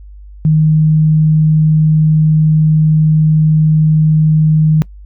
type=tone; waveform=sine; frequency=155.56 Hz; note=D#3; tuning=in tune; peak=-6 dBFS; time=0.45-4.82 s; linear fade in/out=0 ms; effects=noise-tail reverb RT60 0.1 s tail -23 dB re dry + added 50 Hz sine -31 dBFS peak until 5.05 s